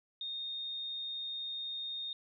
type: tone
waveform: sine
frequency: 3684 Hz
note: A#7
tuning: 21 cents flat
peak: -37 dBFS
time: 0.21-2.13 s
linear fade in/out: 2 ms
effects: none